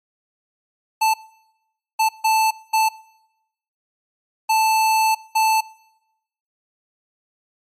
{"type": "tone bursts at uneven times", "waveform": "square", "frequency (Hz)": 880, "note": "A5", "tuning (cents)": 0, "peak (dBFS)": -15, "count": 6, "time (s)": [[1.01, 1.14], [1.99, 2.09], [2.24, 2.51], [2.73, 2.89], [4.49, 5.15], [5.35, 5.61]], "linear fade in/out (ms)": 10, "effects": ["noise-tail reverb RT60 0.9 s tail -23 dB re dry", "MP3 64 kbps"]}